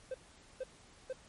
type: tone bursts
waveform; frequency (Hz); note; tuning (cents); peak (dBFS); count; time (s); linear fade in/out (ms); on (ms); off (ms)
triangle; 519; C5; -14; -34; 3; 0.11-1.129; 5; 33; 460
effects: pink hiss -60 dBFS RMS until 1.28 s + MP3 48 kbps